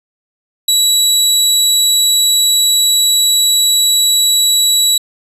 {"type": "tone", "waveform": "25% pulse", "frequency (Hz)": 3910, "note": "B7", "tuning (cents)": -18, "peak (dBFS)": -5, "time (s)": [0.68, 4.98], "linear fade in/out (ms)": 5, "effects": ["resampled to 32000 Hz"]}